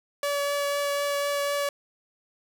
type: tone with vibrato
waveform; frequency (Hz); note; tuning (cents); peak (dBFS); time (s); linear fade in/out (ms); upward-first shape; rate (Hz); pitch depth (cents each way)
sawtooth; 571; D5; -49; -21; 0.23-1.69; 2; triangle; 4; 10
effects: none